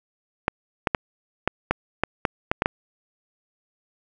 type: clicks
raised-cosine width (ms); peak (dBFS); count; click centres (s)
0.5; -4; 10; 0.481 / 0.872 / 0.948 / 1.476 / 1.71 / 2.036 / 2.252 / 2.515 / 2.621 / 2.659
effects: none